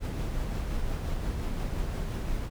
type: noise with tremolo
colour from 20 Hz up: brown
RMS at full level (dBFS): -30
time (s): 0-2.5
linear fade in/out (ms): 50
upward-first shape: sine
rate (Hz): 5.7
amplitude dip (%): 25
effects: none